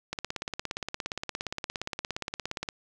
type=click train; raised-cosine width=0.2 ms; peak=-15 dBFS; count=45; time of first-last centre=0.13-2.688 s; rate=17.2 Hz; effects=none